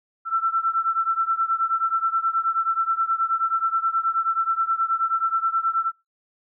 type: beating tone pair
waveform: sine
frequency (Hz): 1335 / 1344.4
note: E6 / E6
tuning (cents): +22 / +34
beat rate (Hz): 9.4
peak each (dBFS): -22 / -24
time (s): 0.25-5.92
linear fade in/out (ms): 50
effects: noise-tail reverb RT60 0.2 s tail -21 dB re dry